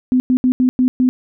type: tone bursts at uneven times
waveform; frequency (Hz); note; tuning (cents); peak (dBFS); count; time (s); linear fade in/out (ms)
sine; 253.5; B3; +45; -10; 6; 0.12-0.2 / 0.3-0.37 / 0.44-0.52 / 0.6-0.69 / 0.79-0.88 / 1-1.09; 0
effects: none